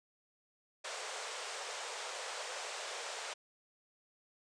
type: band-pass noise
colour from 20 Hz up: pink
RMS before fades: -43 dBFS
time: 0.84-3.34 s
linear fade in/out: 10 ms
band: 450 to 8900 Hz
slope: 48 dB/octave
effects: resampled to 22050 Hz